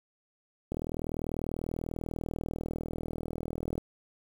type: click train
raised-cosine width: 2 ms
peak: -21 dBFS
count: 124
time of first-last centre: 0.72-3.78 s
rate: 40.2 Hz
effects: 8-bit